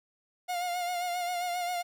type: tone with vibrato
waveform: 45% pulse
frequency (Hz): 710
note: F5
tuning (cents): +28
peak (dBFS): -30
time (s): 0.48-1.83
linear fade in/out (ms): 20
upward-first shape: sine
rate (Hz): 7.5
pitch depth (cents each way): 39
effects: 12-bit